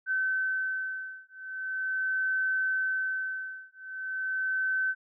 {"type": "beating tone pair", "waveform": "sine", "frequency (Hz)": [1531, 1531.41], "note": ["G6", "G6"], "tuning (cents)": [-41, -41], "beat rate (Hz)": 0.41, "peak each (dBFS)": -31, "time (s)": [0.06, 4.95], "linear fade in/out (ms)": 50, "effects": []}